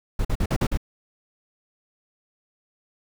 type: noise bursts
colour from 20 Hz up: brown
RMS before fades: -22 dBFS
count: 6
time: 0.19-0.774 s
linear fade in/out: 5 ms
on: 59 ms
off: 46 ms
effects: none